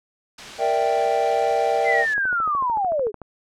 white noise, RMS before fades -35 dBFS, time 0.38-2.14 s, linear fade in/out 5 ms
triangle chord, E half-diminished seventh, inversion second, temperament equal, 466.2 / 587.3 / 659.3 / 784 Hz, Bb4 / D5 / E5 / G5, 0 / 0 / 0 / 0 cents, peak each -22 / -23 / -22 / -20 dBFS, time 0.58-2.06 s, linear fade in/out 50 ms
sine linear sweep, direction down, 2093 to 391.2 Hz, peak -19 dBFS, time 1.84-3.12 s, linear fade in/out 50 ms
click train, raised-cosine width 1 ms, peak -22 dBFS, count 15, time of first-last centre 2.18-3.217 s, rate 13.5 Hz
effects low-pass 5000 Hz 12 dB/octave

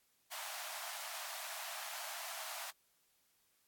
pink high-pass noise, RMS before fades -45 dBFS, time 0.31-2.71 s, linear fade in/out 10 ms, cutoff 620 Hz, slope 96 dB/octave, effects white hiss -75 dBFS RMS until 3.67 s + AAC 64 kbps

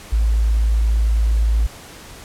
sine tone, 55 Hz, A1, in tune, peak -13 dBFS, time 0.12-1.67 s, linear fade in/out 10 ms, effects pink hiss -39 dBFS RMS until 2.24 s + low-pass 12000 Hz 12 dB/octave

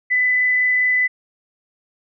sine tone with frequency modulation, 2001 Hz, B6, 22 cents sharp, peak -14 dBFS, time 0.1-1.08 s, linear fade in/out 20 ms, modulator 24.9 Hz, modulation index 0.42, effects none

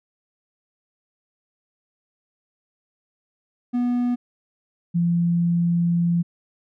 triangle / sine tone pair in turn, 244.2 / 171.46 Hz, B3 / F3, -19 / -32 cents, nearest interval tritone, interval 613 cents, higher first, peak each -17 dBFS, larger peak neither, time 3.73-4.16 / 4.94-6.23 s, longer second, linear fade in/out 20 ms, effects none

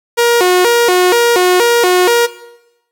sawtooth tone with vibrato, 414.1 Hz, G#4, 5 cents flat, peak -4 dBFS, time 0.17-2.27 s, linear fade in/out 20 ms, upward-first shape square, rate 2.1 Hz, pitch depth 230 cents each way, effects noise-tail reverb RT60 0.9 s tail -17 dB re dry

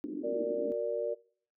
pink band-pass noise, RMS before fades -39 dBFS, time 0.04-0.72 s, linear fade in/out 0 ms, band 240 to 370 Hz, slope 48 dB/octave
sine chord, Gb augmented, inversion none, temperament equal, 370 / 466.2 / 587.3 Hz, Gb4 / Bb4 / D5, 0 / 0 / 0 cents, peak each -39 / -33 / -33 dBFS, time 0.23-1.15 s, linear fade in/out 20 ms
effects noise-tail reverb RT60 0.5 s tail -22 dB re dry

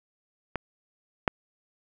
clicks, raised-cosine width 0.5 ms, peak -14 / -6 dBFS, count 2, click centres 0.557 / 1.278 s, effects none

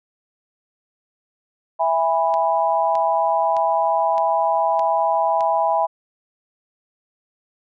sine chord, E major, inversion none, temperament equal with one note detuned, 659.3 / 819.2 / 987.8 Hz, E5 / G#5 / B5, 0 / -24 / 0 cents, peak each -20 / -20 / -21 dBFS, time 1.79-5.87 s, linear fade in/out 20 ms
click train, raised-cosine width 0.2 ms, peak -19 dBFS, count 6, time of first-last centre 2.34-5.407 s, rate 1.63 Hz
effects none

